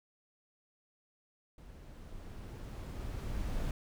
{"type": "noise with level ramp", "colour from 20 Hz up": "brown", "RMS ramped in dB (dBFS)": [-52, -35], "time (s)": [1.58, 3.71], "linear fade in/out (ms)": 2, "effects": []}